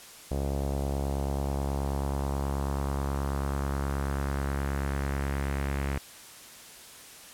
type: tone with low-pass filter sweep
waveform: sawtooth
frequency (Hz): 69.3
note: C#2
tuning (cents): 0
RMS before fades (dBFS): -30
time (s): 0.31-5.98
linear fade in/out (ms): 0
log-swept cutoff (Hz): 620 to 2200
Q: 1.9
effects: white hiss -48 dBFS RMS until 7.33 s + low-pass 12000 Hz 12 dB/octave